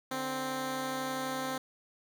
10% pulse tone pair together, 146.82 / 261.6 Hz, D3 / C4, 0 / 0 cents, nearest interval minor seventh, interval 1000 cents, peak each -36 / -25 dBFS, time 0.11-1.58 s, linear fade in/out 5 ms, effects none

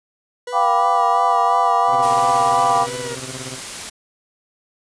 40% pulse tone with vibrato, 485.6 Hz, B4, 29 cents flat, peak -26 dBFS, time 0.47-3.15 s, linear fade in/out 5 ms, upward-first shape sine, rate 2.9 Hz, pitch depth 42 cents each way
sine chord, G dominant seventh, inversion third, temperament equal, 698.5 / 784 / 987.8 / 1174.7 Hz, F5 / G5 / B5 / D6, 0 / 0 / 0 / 0 cents, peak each -19 dBFS, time 0.52-2.87 s, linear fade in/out 50 ms
15% pulse tone with tremolo, 129.6 Hz, C3, 16 cents flat, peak -22 dBFS, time 1.87-3.6 s, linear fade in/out 50 ms, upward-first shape sine, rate 17 Hz, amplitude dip 75%
white noise, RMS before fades -30 dBFS, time 2.02-3.9 s, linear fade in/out 10 ms
effects resampled to 22050 Hz

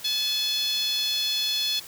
10% pulse tone with high-pass filter, 858 Hz, A5, 44 cents flat, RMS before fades -26 dBFS, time 0.04-1.8 s, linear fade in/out 10 ms, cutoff 3700 Hz, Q 4.4, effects white hiss -43 dBFS RMS until 1.87 s

